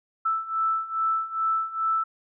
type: beating tone pair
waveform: sine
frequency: 1318.5 / 1320.9 Hz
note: E6 / E6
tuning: 0 / +3 cents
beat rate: 2.4 Hz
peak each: -28 / -25 dBFS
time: 0.25-2.04 s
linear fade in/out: 10 ms
effects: none